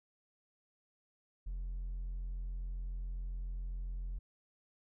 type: tone with hard clipping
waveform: sine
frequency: 43.65 Hz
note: F1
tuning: in tune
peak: -38 dBFS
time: 1.46-4.19 s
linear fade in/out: 10 ms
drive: 2 dB
effects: none